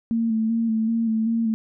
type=tone with vibrato; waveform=sine; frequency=225.1 Hz; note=A3; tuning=40 cents sharp; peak=-19 dBFS; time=0.11-1.54 s; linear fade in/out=0 ms; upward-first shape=square; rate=2.6 Hz; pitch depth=29 cents each way; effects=none